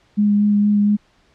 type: tone with vibrato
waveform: sine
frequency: 206.4 Hz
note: G#3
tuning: 10 cents flat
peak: -12 dBFS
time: 0.17-0.97 s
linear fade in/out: 20 ms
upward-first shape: sine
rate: 4.3 Hz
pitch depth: 13 cents each way
effects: pink hiss -57 dBFS RMS until 1.34 s + low-pass 5000 Hz 12 dB/octave